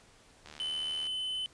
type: click train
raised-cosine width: 0.2 ms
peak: -30 dBFS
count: 47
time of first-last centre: 0.46-1.068 s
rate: 75.6 Hz
type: tone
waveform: triangle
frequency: 3033 Hz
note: F#7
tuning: 42 cents sharp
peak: -31 dBFS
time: 0.6-1.46 s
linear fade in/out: 0 ms
effects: pink hiss -60 dBFS RMS until 1.53 s + resampled to 22050 Hz